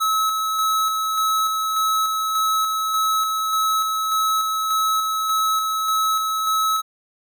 square tone with tremolo, 1293 Hz, E6, 34 cents flat, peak -18 dBFS, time 0-6.82 s, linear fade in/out 20 ms, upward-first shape square, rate 1.7 Hz, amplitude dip 30%, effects none

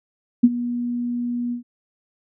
sine tone with ADSR envelope, 241.4 Hz, B3, 39 cents flat, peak -6 dBFS, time 0.43-1.63 s, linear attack 12 ms, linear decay 42 ms, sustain -16 dB, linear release 110 ms, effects none

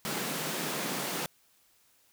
pink high-pass noise, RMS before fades -34 dBFS, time 0.05-1.26 s, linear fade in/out 0 ms, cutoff 140 Hz, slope 96 dB/octave, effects white hiss -66 dBFS RMS until 2.12 s

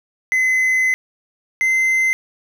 triangle tone pair in turn, 2039 / 2067 Hz, C7 / C7, -45 / -22 cents, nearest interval unison, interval 23 cents, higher second, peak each -12 dBFS, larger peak neither, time 0.32-0.94 / 1.61-2.13 s, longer first, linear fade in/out 0 ms, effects none

